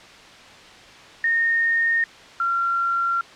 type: tone pair in turn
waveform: sine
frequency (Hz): 1839 / 1372.9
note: A#6 / F6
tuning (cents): -24 / -30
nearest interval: perfect fourth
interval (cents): 506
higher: first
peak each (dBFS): -17 / -19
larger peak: first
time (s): 1.24-2.04 / 2.4-3.21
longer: second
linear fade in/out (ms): 2
effects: white hiss -44 dBFS RMS until 3.35 s + low-pass 4000 Hz 12 dB/octave